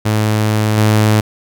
sawtooth tone with level steps, 107.5 Hz, A2, 40 cents flat, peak -8 / -5 dBFS, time 0.05-1.21 s, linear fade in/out 10 ms, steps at 0.77 s, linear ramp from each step 10 ms, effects none

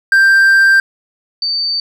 triangle / sine tone pair in turn, 1577 / 4583 Hz, G6 / D8, +10 / -43 cents, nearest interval octave + tritone, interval 1847 cents, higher second, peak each -4 / -14 dBFS, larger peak first, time 0.12-0.8 / 1.42-1.8 s, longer first, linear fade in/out 2 ms, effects none

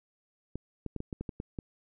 clicks, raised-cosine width 3 ms, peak -23 dBFS, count 9, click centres 0.556 / 0.863 / 0.963 / 1.004 / 1.128 / 1.21 / 1.292 / 1.401 / 1.588 s, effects none

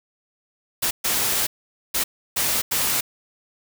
white noise bursts at uneven times, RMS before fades -22 dBFS, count 5, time 0.82-0.91 / 1.04-1.47 / 1.94-2.04 / 2.36-2.62 / 2.71-3.01 s, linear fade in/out 10 ms, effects none

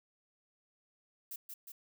violet noise with echo, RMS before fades -43 dBFS, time 1.31-1.36 s, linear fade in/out 5 ms, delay 180 ms, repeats 2, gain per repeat -3 dB, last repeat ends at 1.72 s, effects none

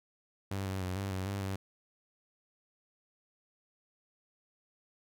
sawtooth tone with pitch steps, 97.6 / 95.4 / 91.8 / 98.3 / 93.9 / 99.4 / 96.5 Hz, G2 / G2 / F#2 / G2 / F#2 / G2 / G2, -7 / -47 / -13 / +5 / +26 / +25 / -27 cents, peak -30 dBFS, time 0.51-1.56 s, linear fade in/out 5 ms, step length 150 ms, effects none

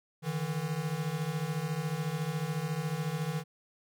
square beating tone pair, 147.5 / 161.5 Hz, D3 / E3, +8 / -35 cents, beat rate 14 Hz, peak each -36 / -34 dBFS, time 0.22-3.44 s, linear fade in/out 50 ms, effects none

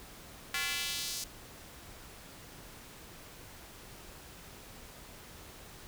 square tone with high-pass filter sweep, 155.56 Hz, D#3, in tune, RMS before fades -36 dBFS, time 0.54-1.24 s, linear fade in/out 2 ms, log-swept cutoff 1800 to 5700 Hz, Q 1.4, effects pink hiss -51 dBFS RMS until 5.87 s

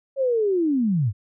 sine linear sweep, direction down, 554.4 to 89.8 Hz, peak -18 dBFS, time 0.16-1.13 s, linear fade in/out 50 ms, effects none

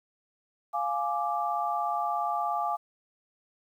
sine chord, D diminished, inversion first, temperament equal with one note detuned, 698.5 / 835.4 / 1174.7 Hz, F5 / Ab5 / D6, 0 / +10 / 0 cents, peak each -31 dBFS, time 0.73-2.77 s, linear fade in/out 20 ms, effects 10-bit

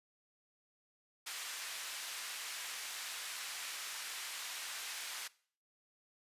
pink band-pass noise, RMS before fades -44 dBFS, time 1.26-5.28 s, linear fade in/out 10 ms, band 1600 to 12000 Hz, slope 12 dB/octave, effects noise-tail reverb RT60 0.5 s tail -21 dB re dry + resampled to 32000 Hz

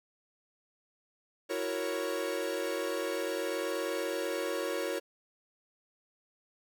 45% pulse chord, F# dominant seventh, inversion third, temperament equal, 329.6 / 370 / 466.2 / 554.4 Hz, E4 / F#4 / A#4 / C#5, 0 / 0 / 0 / 0 cents, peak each -39 / -38 / -37 / -36 dBFS, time 1.49-5 s, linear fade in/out 20 ms, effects none

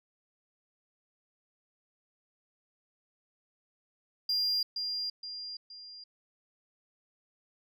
sine tone with echo, 4800 Hz, D8, 37 cents sharp, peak -24 dBFS, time 4.29-4.63 s, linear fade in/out 5 ms, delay 470 ms, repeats 3, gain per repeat -7 dB, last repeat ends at 6.04 s, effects tanh soft clip ceiling -26 dBFS

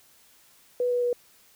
sine tone with pitch steps, 492.2 / 488.8 / 485.4 Hz, B4 / B4 / B4, -6 / -18 / -30 cents, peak -22 dBFS, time 0.8-1.13 s, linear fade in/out 2 ms, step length 110 ms, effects white hiss -58 dBFS RMS until 1.55 s

